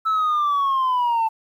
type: linear sweep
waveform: sine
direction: down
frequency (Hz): 1318.5 to 880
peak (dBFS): -15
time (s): 0.05-1.29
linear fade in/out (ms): 20
effects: tanh soft clip ceiling -16 dBFS + 9-bit